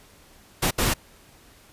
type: noise bursts at uneven times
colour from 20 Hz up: pink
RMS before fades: -22 dBFS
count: 2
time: 0.62-0.71 / 0.78-0.94 s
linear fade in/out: 10 ms
effects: pink hiss -53 dBFS RMS until 1.72 s + resampled to 32000 Hz